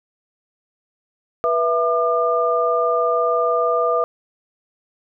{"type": "tone cluster", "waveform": "sine", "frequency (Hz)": [488.3, 662, 1203], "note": ["B4", "E5", "D6"], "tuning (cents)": [-20, 7, 41], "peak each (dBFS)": -20, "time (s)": [1.44, 4.04], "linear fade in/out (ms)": 0, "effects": []}